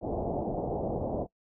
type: low-pass noise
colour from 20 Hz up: white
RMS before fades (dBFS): -32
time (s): 0.01-1.27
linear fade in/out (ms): 50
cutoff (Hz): 760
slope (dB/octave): 48
effects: noise-tail reverb RT60 0.1 s tail -21 dB re dry